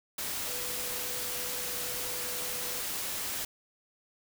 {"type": "tone in noise", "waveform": "sine", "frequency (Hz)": 493.9, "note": "B4", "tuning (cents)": 0, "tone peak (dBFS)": -45, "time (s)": [0.47, 2.81], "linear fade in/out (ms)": 5, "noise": "white", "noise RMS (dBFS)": -35, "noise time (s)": [0.18, 3.45], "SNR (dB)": -13, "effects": []}